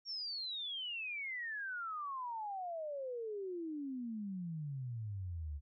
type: exponential sweep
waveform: sine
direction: down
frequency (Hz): 5610 to 69.3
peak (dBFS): -39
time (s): 0.05-5.61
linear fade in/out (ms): 50
effects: none